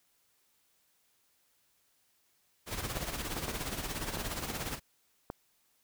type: noise with tremolo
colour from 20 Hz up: pink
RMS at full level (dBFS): -35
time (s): 2.66-4.8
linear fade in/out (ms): 50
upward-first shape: sine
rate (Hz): 17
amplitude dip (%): 60
type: clicks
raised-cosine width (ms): 1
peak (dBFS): -23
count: 5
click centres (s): 2.97 / 3.367 / 3.482 / 4.172 / 5.301
effects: white hiss -72 dBFS RMS until 5.83 s